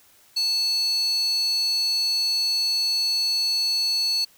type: tone with high-pass filter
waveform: square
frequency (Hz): 880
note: A5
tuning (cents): 0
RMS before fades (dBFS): -23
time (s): 0.36-4.25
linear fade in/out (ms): 10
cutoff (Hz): 4300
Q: 8.4
effects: white hiss -56 dBFS RMS until 4.37 s